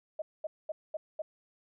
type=tone bursts; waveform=sine; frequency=622.3 Hz; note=D#5; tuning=in tune; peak=-32 dBFS; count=5; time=0.19-1.22 s; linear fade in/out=5 ms; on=30 ms; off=220 ms; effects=none